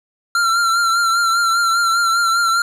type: tone with vibrato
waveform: square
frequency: 1370 Hz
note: F6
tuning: 34 cents flat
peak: -14 dBFS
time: 0.35-2.62 s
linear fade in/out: 2 ms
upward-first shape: triangle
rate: 5 Hz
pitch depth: 49 cents each way
effects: low-pass 10000 Hz 12 dB/octave + 9-bit